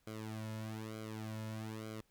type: tone with flanger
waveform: sawtooth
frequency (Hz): 109.5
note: A2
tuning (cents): -8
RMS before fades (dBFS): -44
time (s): 0.07-2.01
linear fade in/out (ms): 0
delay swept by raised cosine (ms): 1.1 to 2.6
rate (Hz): 1.1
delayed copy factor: -1
effects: pink hiss -75 dBFS RMS until 2.1 s